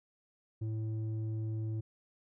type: tone with low-pass filter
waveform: square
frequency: 110 Hz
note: A2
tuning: in tune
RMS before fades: -36 dBFS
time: 0.61-1.81 s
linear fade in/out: 10 ms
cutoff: 240 Hz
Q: 2.3
effects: none